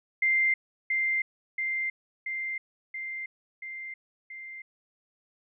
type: tone with echo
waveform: sine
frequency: 2093 Hz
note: C7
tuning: in tune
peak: -21 dBFS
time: 0.22-0.54 s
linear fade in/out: 5 ms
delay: 680 ms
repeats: 6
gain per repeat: -3 dB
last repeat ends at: 4.62 s
effects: none